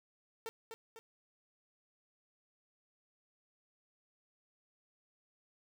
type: tone with echo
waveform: sawtooth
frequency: 452.1 Hz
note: A4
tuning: 47 cents sharp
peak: -36 dBFS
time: 0.46-0.49 s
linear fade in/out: 0 ms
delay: 250 ms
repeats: 2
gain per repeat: -5 dB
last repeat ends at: 0.99 s
effects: 11-bit